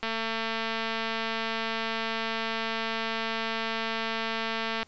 click train, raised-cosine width 0.3 ms, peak -15 dBFS, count 1081, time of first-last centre 0.03-4.83 s, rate 225 Hz, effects pink hiss -60 dBFS RMS until 4.87 s + resampled to 16000 Hz

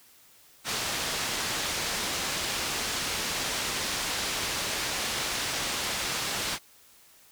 white low-pass noise, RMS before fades -31 dBFS, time 0.64-6.59 s, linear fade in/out 50 ms, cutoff 5900 Hz, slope 12 dB/octave, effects white hiss -57 dBFS RMS until 7.31 s

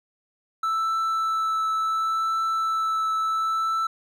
triangle tone with vibrato, 1318.5 Hz, E6, in tune, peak -20 dBFS, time 0.63-3.87 s, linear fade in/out 5 ms, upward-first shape triangle, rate 0.7 Hz, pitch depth 11 cents each way, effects none

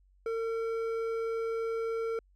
sine tone with hard clipping, 453.9 Hz, A#4, 46 cents flat, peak -32 dBFS, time 0.26-2.19 s, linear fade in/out 2 ms, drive 8 dB, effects added 47 Hz sine -61 dBFS peak until 2.35 s

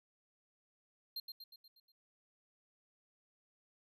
square tone with echo, 4186 Hz, C8, in tune, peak -40 dBFS, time 1.16-1.2 s, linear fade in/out 5 ms, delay 120 ms, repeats 6, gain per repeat -5 dB, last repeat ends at 1.92 s, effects none

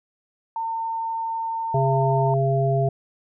sine tone, 906 Hz, A#5, 50 cents flat, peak -24 dBFS, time 0.56-2.34 s, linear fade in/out 2 ms
harmonic tone, 135.4 Hz, C#3, 40 cents flat, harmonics 1 / 3 / 5, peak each -20 / -25 / -23 dBFS, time 1.74-2.89 s, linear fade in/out 5 ms
effects none

